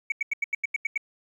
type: tone bursts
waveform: sine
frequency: 2253 Hz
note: C#7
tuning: 28 cents sharp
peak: -21 dBFS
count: 9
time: 0.1-0.977 s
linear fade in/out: 5 ms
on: 21 ms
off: 86 ms
effects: tanh soft clip ceiling -19 dBFS + 10-bit